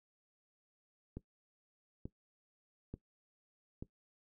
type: click train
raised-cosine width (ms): 3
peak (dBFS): -30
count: 4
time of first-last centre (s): 1.17-3.825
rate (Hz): 1.13
effects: noise-tail reverb RT60 0.1 s tail -17 dB re dry